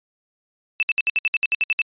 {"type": "tone bursts", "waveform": "sine", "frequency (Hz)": 2637, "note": "E7", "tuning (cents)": 0, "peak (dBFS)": -16, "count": 12, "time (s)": [0.8, 1.817], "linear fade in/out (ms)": 0, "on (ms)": 27, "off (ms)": 63, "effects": ["resampled to 8000 Hz"]}